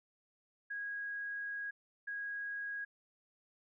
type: tone bursts at uneven times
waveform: sine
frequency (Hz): 1647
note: G#6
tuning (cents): -15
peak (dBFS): -38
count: 2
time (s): 0.7-1.71 / 2.07-2.85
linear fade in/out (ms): 10
effects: none